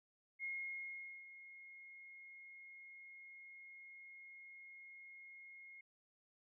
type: tone with ADSR envelope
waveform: sine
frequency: 2151 Hz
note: C7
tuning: 47 cents sharp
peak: -40 dBFS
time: 0.39-5.81 s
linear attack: 48 ms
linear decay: 810 ms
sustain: -14 dB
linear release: 5 ms
effects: none